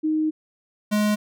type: tone pair in turn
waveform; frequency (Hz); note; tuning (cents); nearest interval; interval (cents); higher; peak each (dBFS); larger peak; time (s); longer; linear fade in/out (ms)
sine / square; 311.1 / 209.9; D#4 / G#3; 0 / +19; perfect fifth; 681; first; -19; neither; 0.03-0.31 / 0.91-1.16; first; 20
effects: none